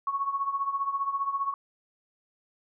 sine tone with tremolo, 1107 Hz, C#6, 3 cents flat, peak -23 dBFS, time 0.07-1.54 s, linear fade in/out 2 ms, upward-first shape triangle, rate 15 Hz, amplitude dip 80%, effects none

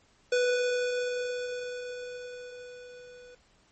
square tone with level ramp, 493.9 Hz, B4, in tune, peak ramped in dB -23 to -49 dBFS, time 0.32-3.35 s, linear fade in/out 5 ms, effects pink hiss -64 dBFS RMS until 3.71 s + MP3 32 kbps

